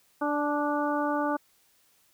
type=harmonic tone with a mistuned harmonic; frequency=293.7 Hz; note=D4; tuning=in tune; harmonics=1 / 2 / 3 / 4 / 5; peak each=-29 / -31 / -31 / -33 / -36 dBFS; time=0.21-1.37 s; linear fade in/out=10 ms; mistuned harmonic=3; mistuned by=-18 cents; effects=white hiss -65 dBFS RMS until 2.13 s